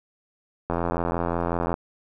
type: click train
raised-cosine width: 1 ms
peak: -11 dBFS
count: 90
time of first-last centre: 0.7-1.741 s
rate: 85.5 Hz
effects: none